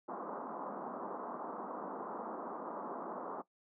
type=band-pass noise; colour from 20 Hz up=white; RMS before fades=-43 dBFS; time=0.08-3.42 s; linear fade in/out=10 ms; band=190 to 1200 Hz; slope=48 dB/octave; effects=noise-tail reverb RT60 0.1 s tail -17 dB re dry